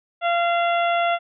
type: harmonic tone with a mistuned harmonic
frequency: 688 Hz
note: F5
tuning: 26 cents flat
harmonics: 1 / 2 / 3 / 4 / 5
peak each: -19 / -25 / -29 / -31 / -33 dBFS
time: 0.21-1.19 s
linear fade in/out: 50 ms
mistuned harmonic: 5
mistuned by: -17 cents
effects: none